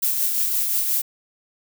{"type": "noise with tremolo", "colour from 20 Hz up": "violet", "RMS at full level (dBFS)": -20, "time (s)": [0.02, 1.02], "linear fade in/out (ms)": 10, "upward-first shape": "triangle", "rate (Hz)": 5.7, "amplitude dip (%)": 40, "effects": []}